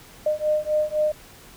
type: beating tone pair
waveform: sine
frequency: 607 / 610.9 Hz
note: D#5 / D#5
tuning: -43 / -32 cents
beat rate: 3.9 Hz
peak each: -23 dBFS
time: 0.26-1.12 s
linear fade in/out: 5 ms
effects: pink hiss -47 dBFS RMS until 1.56 s